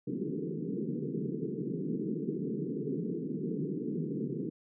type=band-pass noise; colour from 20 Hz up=pink; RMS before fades=-35 dBFS; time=0.07-4.5 s; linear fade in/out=10 ms; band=140 to 450 Hz; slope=96 dB/octave; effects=none